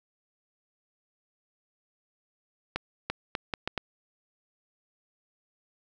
accelerating click train, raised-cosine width 0.3 ms, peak -13 dBFS, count 6, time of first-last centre 2.76-3.778 s, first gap 340 ms, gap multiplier 0.74, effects none

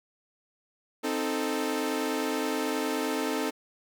sawtooth chord, A diminished, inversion first, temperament equal, 261.6 / 311.1 / 440 Hz, C4 / Eb4 / A4, 0 / 0 / 0 cents, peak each -28 dBFS, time 1.03-3.51 s, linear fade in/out 20 ms, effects none

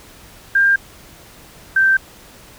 sine tone pair in turn, 1597 / 1562.3 Hz, G6 / G6, +32 / -6 cents, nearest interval unison, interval 38 cents, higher first, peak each -10 dBFS, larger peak neither, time 0.55-0.76 / 1.76-1.97 s, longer neither, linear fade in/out 5 ms, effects pink hiss -43 dBFS RMS until 2.58 s

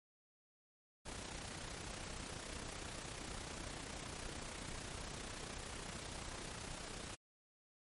pink noise with amplitude modulation, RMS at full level -45 dBFS, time 1.05-7.16 s, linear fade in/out 20 ms, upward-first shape sine, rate 30.6 Hz, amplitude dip 50%, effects MP3 48 kbps

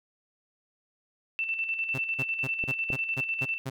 sine tone with tremolo, 2670 Hz, E7, 22 cents sharp, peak -26 dBFS, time 1.39-3.58 s, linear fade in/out 0 ms, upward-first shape square, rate 10 Hz, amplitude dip 50%
sawtooth tone bursts, 132.7 Hz, C3, 25 cents sharp, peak -27 dBFS, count 8, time 1.94-3.7 s, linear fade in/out 10 ms, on 45 ms, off 200 ms
clicks, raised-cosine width 2 ms, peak -23 / -21 dBFS, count 2, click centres 2.639 / 2.903 s
effects none

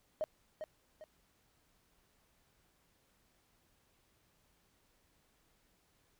triangle tone with echo, 622.3 Hz, D#5, in tune, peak -28 dBFS, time 0.21-0.24 s, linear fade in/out 0 ms, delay 400 ms, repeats 2, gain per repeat -9 dB, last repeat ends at 1.04 s, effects tanh soft clip ceiling -30 dBFS + pink hiss -73 dBFS RMS until 6.19 s

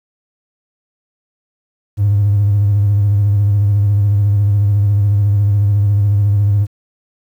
triangle tone with vibrato, 101.8 Hz, G#2, 34 cents flat, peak -6 dBFS, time 1.97-6.67 s, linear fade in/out 50 ms, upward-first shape sine, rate 14 Hz, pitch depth 45 cents each way, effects tanh soft clip ceiling -6 dBFS + 8-bit

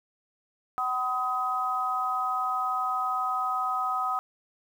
harmonic tone, 252.1 Hz, B3, 36 cents sharp, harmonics 3 / 4 / 5, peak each -31 / -36 / -27 dBFS, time 0.78-4.19 s, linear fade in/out 0 ms, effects 9-bit

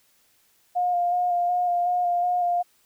sine tone with vibrato, 709 Hz, F5, 26 cents sharp, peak -20 dBFS, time 0.75-2.63 s, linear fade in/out 20 ms, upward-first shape square, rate 2.7 Hz, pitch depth 17 cents each way, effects white hiss -63 dBFS RMS until 2.85 s

